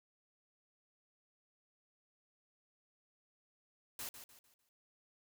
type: noise with echo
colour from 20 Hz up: white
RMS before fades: -44 dBFS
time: 3.99-4.09 s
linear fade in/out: 2 ms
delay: 150 ms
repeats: 4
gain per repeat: -9 dB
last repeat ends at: 4.69 s
effects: none

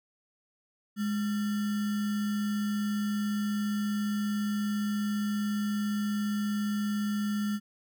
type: tone with sample-and-hold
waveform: sine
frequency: 207.7 Hz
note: G#3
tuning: in tune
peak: -27 dBFS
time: 0.96-7.6 s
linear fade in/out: 50 ms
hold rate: 1575 Hz
effects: none

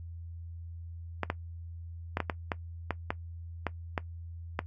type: clicks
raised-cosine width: 0.5 ms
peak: -14 dBFS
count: 11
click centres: 1.233 / 1.301 / 2.171 / 2.203 / 2.298 / 2.518 / 2.907 / 3.105 / 3.667 / 3.978 / 4.591 s
effects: noise-tail reverb RT60 0.1 s tail -18 dB re dry + added 84 Hz sine -40 dBFS peak until 4.66 s

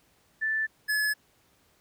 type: tone pair in turn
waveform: sine / square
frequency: 1760 / 1708.9 Hz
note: A6 / G#6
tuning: 0 / +49 cents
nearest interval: minor second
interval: 51 cents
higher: first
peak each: -25 / -25 dBFS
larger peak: neither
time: 0.41-0.67 / 0.88-1.14 s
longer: neither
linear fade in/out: 20 ms
effects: pink hiss -65 dBFS RMS until 1.8 s + high-pass 60 Hz 12 dB/octave

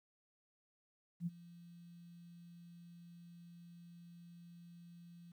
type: tone with ADSR envelope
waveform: sine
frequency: 171.8 Hz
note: F3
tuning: 28 cents flat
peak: -34 dBFS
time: 1.2-5.32 s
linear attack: 65 ms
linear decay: 29 ms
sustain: -20 dB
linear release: 6 ms
effects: 12-bit

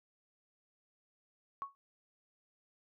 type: tone with exponential decay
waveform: sine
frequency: 1108.7 Hz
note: C#6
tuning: in tune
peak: -33 dBFS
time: 1.62-1.75 s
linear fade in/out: 0 ms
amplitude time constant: 27 ms
effects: none

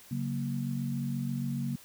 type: chord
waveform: sine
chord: F# major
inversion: second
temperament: equal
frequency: 138.59 / 185 / 233.1 Hz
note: C#3 / F#3 / A#3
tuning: 0 / 0 / 0 cents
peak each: -33 / -38 / -34 dBFS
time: 0.11-1.76 s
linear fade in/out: 5 ms
effects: white hiss -54 dBFS RMS until 1.84 s

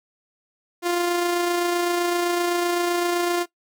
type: tone with amplitude modulation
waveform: sawtooth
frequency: 349.2 Hz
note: F4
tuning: in tune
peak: -15 dBFS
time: 0.82-3.46 s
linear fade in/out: 50 ms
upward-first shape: sine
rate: 27.8 Hz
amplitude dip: 30%
effects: noise-tail reverb RT60 0.1 s tail -18 dB re dry

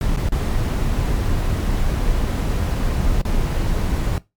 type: noise with dropouts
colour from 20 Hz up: brown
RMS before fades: -19 dBFS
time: 0.01-4.18 s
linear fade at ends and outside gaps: 1 ms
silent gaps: 0.163-0.172 / 0.288-0.321 / 3.215-3.251 s
effects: noise-tail reverb RT60 0.2 s tail -18 dB re dry + MP3 96 kbps

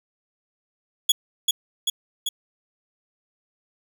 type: tone with echo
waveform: sawtooth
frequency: 3364 Hz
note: G#7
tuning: 22 cents sharp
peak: -11 dBFS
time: 1.09-1.12 s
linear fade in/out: 5 ms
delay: 390 ms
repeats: 3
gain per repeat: -3 dB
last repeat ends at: 2.29 s
effects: none

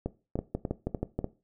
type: two click trains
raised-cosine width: 2 ms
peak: -16 / -17 dBFS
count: 6 / 5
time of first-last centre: 0.39-1.19 / 0.06-1.243 s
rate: 6.25 / 3.38 Hz
effects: noise-tail reverb RT60 0.3 s tail -17 dB re dry

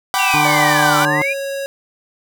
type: chord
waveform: sawtooth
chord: G major seventh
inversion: third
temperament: equal with one note detuned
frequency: 753.4 / 784 / 987.8 / 1174.7 Hz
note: F#5 / G5 / B5 / D6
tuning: +31 / 0 / 0 / 0 cents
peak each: -17 dBFS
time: 0.14-1.05 s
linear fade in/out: 0 ms
type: linear two-way sweep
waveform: sine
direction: down then up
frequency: 2802 to 1314 to 2509 Hz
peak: -17 dBFS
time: 0.18-1.34 s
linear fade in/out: 20 ms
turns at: 0.98 s
type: harmonic tone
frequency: 149.8 Hz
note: D3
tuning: 35 cents sharp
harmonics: 1 / 2 / 3 / 5 / 6 / 7 / 8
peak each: -23 / -22 / -32 / -26 / -23 / -24 / -29 dBFS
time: 0.34-1.22 s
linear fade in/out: 0 ms
type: tone with pitch glide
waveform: square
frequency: 587.3 to 551.1 Hz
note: D5 to C#5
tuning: 0 to -10 cents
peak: -22 dBFS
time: 0.45-1.66 s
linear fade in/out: 0 ms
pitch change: -110 cents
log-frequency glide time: 0.97-1.14 s
effects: none

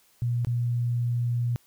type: tone with dropouts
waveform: sine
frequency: 120 Hz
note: B2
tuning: 49 cents flat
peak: -23 dBFS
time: 0.22-1.56 s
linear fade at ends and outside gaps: 0 ms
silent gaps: 0.448-0.47 s
effects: white hiss -62 dBFS RMS until 1.66 s

